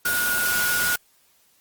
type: tone in noise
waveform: sine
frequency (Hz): 1446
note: F#6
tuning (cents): -40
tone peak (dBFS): -22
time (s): 0.05-0.96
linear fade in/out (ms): 5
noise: white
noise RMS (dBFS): -25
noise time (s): 0.05-0.96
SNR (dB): 0
effects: white hiss -61 dBFS RMS until 1.6 s + Opus 24 kbps